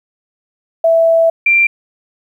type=tone pair in turn; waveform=sine; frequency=659.3 / 2366 Hz; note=E5 / D7; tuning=0 / +12 cents; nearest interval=octave + minor seventh; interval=2212 cents; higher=second; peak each=-7 dBFS; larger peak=neither; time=0.84-1.3 / 1.46-1.67 s; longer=first; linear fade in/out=5 ms; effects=8-bit